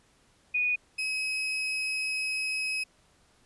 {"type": "tone pair in turn", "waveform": ["sine", "35% pulse"], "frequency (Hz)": [2471, 2551], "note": ["D#7", "D#7"], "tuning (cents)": [-13, 43], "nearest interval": "minor second", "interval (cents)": 56, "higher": "second", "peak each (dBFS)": [-24, -27], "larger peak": "first", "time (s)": [[0.54, 0.76], [0.98, 2.84]], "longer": "second", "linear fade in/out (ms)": 10, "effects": ["pink hiss -64 dBFS RMS until 3.45 s", "resampled to 24000 Hz"]}